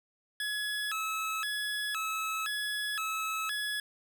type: tone with vibrato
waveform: 25% pulse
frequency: 1480 Hz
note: F#6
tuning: in tune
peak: -28 dBFS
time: 0.4-3.8 s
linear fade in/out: 2 ms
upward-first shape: square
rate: 0.97 Hz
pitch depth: 230 cents each way
effects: none